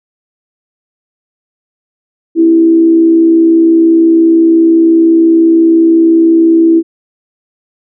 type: tone with frequency modulation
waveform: sine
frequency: 329.6 Hz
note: E4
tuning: in tune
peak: -3 dBFS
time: 2.35-6.83 s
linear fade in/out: 50 ms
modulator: 65.8 Hz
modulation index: 0.3
effects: none